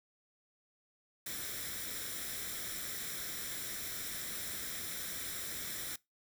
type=noise with comb filter; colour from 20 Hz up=white; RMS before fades=-41 dBFS; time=1.26-5.96 s; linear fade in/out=5 ms; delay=0.54 ms; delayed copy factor=+0.6; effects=noise-tail reverb RT60 0.2 s tail -22 dB re dry